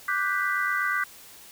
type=chord; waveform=sine; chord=G major seventh; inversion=second; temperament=equal; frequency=1174.7 / 1480 / 1568 / 1975.5 Hz; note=D6 / F#6 / G6 / B6; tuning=0 / 0 / 0 / 0 cents; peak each=-29 dBFS; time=0.08-1.04 s; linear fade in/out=5 ms; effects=white hiss -48 dBFS RMS until 1.51 s